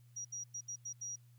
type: tone bursts at uneven times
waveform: sine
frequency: 5750 Hz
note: F8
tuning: 50 cents sharp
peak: -40 dBFS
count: 6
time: 0.16-0.25 / 0.32-0.44 / 0.54-0.61 / 0.68-0.76 / 0.85-0.93 / 1.01-1.16 s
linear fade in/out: 10 ms
effects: added 120 Hz sine -59 dBFS peak until 1.38 s + white hiss -75 dBFS RMS until 1.38 s